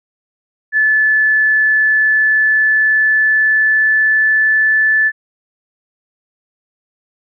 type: tone with pitch glide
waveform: sine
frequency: 1735 to 1745.1 Hz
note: A6 to A6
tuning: -25 to -15 cents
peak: -9 dBFS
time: 0.72-5.12 s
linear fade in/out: 50 ms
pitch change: +10 cents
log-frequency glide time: 1.65-4.78 s
effects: none